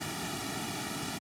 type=noise with comb filter; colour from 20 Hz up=pink; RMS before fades=-36 dBFS; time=0-1.19 s; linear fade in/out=20 ms; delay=1.9 ms; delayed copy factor=-0.95; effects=high-pass 100 Hz 12 dB/octave + low-pass 11000 Hz 12 dB/octave